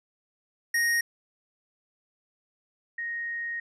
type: tone pair in turn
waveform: square / sine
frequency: 1868 / 1868 Hz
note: A#6 / A#6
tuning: +3 / +3 cents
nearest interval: unison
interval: 0 cents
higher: neither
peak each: -23 / -30 dBFS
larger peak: first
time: 0.74-1.01 / 2.98-3.6 s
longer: second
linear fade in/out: 5 ms
effects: resampled to 32000 Hz

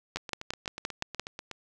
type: two click trains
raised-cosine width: 0.2 ms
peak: -21 / -13 dBFS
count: 12 / 7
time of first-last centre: 0.17-1.513 / 0.16-1.196 s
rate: 8.19 / 5.79 Hz
effects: none

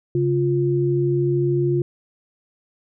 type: tone pair together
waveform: sine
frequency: 137.73 / 350.9 Hz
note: C#3 / F4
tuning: -11 / +8 cents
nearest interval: octave + major third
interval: 1619 cents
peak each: -20 / -19 dBFS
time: 0.15-1.82 s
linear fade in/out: 2 ms
effects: none

